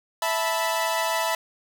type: chord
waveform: sawtooth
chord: E suspended fourth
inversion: none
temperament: equal with one note detuned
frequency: 656.6 / 880 / 987.8 Hz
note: E5 / A5 / B5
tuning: -7 / 0 / 0 cents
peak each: -23 / -25 / -23 dBFS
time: 0.22-1.35 s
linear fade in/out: 2 ms
effects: none